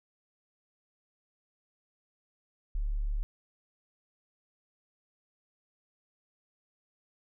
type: tone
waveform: sine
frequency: 36.24 Hz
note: D1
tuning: 22 cents flat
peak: -28 dBFS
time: 2.75-3.23 s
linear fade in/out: 0 ms
effects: none